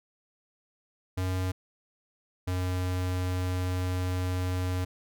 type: tone pair in turn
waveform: square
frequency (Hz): 92.5 / 91.28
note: F#2 / F#2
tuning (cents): 0 / -23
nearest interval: unison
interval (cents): 23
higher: first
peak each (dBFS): -28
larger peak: neither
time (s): 1.17-1.52 / 2.47-4.85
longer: second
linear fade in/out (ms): 10
effects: none